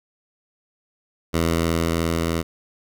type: tone with level ramp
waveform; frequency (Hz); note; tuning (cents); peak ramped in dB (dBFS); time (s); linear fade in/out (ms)
10% pulse; 83; E2; +12; -10 to -13; 1.33-2.43; 20
effects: none